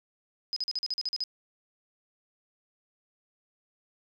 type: tone bursts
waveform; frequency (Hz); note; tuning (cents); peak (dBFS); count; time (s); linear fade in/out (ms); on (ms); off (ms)
sine; 5020; D#8; +15; -28; 10; 0.53-1.238; 0; 33; 42
effects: none